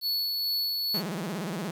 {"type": "tone with tremolo", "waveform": "square", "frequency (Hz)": 4416, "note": "C#8", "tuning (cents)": -7, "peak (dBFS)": -26, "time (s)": [0.01, 1.02], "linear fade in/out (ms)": 50, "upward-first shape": "sine", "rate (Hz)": 2.3, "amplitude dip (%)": 25}
{"type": "tone with vibrato", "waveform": "sawtooth", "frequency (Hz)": 184.4, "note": "F#3", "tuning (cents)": -6, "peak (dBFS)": -27, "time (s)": [0.94, 1.71], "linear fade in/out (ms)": 5, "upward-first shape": "sine", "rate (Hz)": 17, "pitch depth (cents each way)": 270}
{"effects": ["9-bit"]}